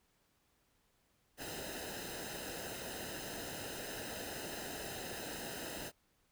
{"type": "noise with comb filter", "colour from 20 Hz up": "pink", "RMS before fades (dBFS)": -44, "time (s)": [1.37, 5.92], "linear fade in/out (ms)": 50, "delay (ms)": 0.88, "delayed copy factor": -0.75, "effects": ["pink hiss -75 dBFS RMS until 6.31 s"]}